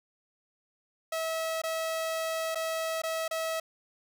sawtooth tone with dropouts, 647 Hz, E5, 32 cents flat, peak -26 dBFS, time 1.12-3.6 s, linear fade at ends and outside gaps 5 ms, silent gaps 1.618-1.636 / 2.548-2.555 / 3.019-3.035 / 3.28-3.31 s, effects none

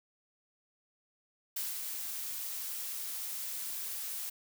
blue noise with ADSR envelope, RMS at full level -35 dBFS, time 1.56-4.3 s, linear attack 7 ms, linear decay 170 ms, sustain -4 dB, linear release 10 ms, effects none

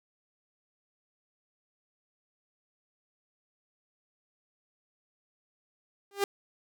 sawtooth tone with exponential growth, 400 Hz, G4, 35 cents sharp, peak -18 dBFS, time 6.11-6.24 s, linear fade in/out 2 ms, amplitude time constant 27 ms, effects none

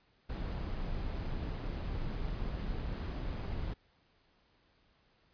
brown noise with amplitude modulation, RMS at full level -36 dBFS, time 0.29-3.74 s, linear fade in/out 10 ms, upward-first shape sine, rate 132 Hz, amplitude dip 25%, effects pink hiss -70 dBFS RMS until 5.33 s + resampled to 11025 Hz

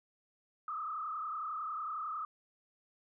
sine tone with frequency modulation, 1245 Hz, D#6, 1 cent sharp, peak -36 dBFS, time 0.68-2.25 s, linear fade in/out 2 ms, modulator 31 Hz, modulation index 2, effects none

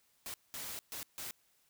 white noise bursts at uneven times, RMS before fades -43 dBFS, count 4, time 0.26-0.34 / 0.54-0.79 / 0.92-1.03 / 1.18-1.31 s, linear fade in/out 0 ms, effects white hiss -72 dBFS RMS until 1.69 s

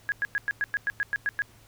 sine tone bursts, 1661.2 Hz, G#6, in tune, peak -23 dBFS, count 11, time 0.09-1.42 s, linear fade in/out 0 ms, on 30 ms, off 100 ms, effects added 110 Hz sine -57 dBFS peak until 1.67 s + pink hiss -57 dBFS RMS until 1.67 s

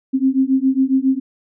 sine beating tone pair, 261.6 / 268.9 Hz, C4 / C4, 0 / +47 cents, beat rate 7.3 Hz, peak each -16 / -16 dBFS, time 0.13-1.2 s, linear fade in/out 20 ms, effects none

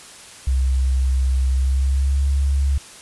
sine tone with pitch glide, 65.41 to 69.22 Hz, C2 to C#2, 0 to -2 cents, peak -15 dBFS, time 0.47-2.78 s, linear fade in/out 5 ms, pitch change +98 cents, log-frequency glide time 1.53-2.22 s, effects white hiss -41 dBFS RMS until 3.01 s + resampled to 24000 Hz

